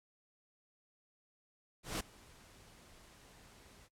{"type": "noise with ADSR envelope", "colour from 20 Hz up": "pink", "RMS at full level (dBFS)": -36, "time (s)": [1.83, 3.89], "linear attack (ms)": 170, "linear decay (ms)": 10, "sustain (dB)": -24, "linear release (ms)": 43, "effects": ["noise-tail reverb RT60 0.1 s tail -20 dB re dry", "low-pass 11000 Hz 12 dB/octave"]}